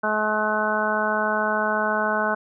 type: harmonic tone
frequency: 213.8 Hz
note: A3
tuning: 49 cents flat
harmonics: 1 / 2 / 3 / 4 / 5 / 6 / 7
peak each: -30 / -31 / -26 / -28 / -28 / -31 / -25 dBFS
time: 0.03-2.35 s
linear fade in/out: 10 ms
effects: none